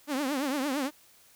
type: tone with vibrato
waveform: sawtooth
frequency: 277.2 Hz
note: C#4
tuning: in tune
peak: -24 dBFS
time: 0.07-0.91 s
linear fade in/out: 50 ms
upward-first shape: triangle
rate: 8.8 Hz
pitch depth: 180 cents each way
effects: white hiss -59 dBFS RMS until 1.35 s